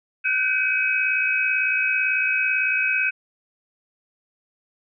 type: tone cluster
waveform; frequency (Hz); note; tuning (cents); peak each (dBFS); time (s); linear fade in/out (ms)
sine; 1487 / 1545 / 2286 / 2541; F#6 / G6 / D7 / D#7; +8 / -26 / -47 / +36; -28 / -25 / -28 / -21; 0.24-3.11; 20
effects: none